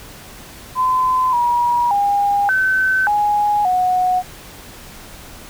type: tone with pitch steps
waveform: sine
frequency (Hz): 1022 / 960 / 809 / 1529 / 830 / 733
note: C6 / B5 / G#5 / G6 / G#5 / F#5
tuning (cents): -41 / -49 / -46 / -44 / -1 / -16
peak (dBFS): -13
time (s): 0.75-4.23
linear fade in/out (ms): 50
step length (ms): 580
effects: pink hiss -38 dBFS RMS until 5.49 s